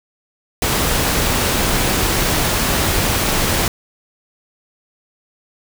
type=noise; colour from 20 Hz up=pink; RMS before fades=-17 dBFS; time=0.62-3.68 s; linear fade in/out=2 ms; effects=none